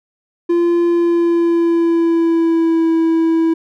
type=tone with pitch glide; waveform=triangle; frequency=343.8 to 327.3 Hz; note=F4 to E4; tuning=-27 to -12 cents; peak=-9 dBFS; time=0.49-3.54 s; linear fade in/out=10 ms; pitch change=-85 cents; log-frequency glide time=0.86-2.91 s; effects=none